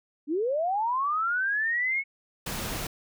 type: linear sweep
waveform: sine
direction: up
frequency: 273.2 to 2216 Hz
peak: -24 dBFS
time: 0.27-2.04 s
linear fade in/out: 50 ms
type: noise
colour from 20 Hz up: pink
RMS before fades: -33 dBFS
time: 2.46-2.87 s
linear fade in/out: 5 ms
effects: none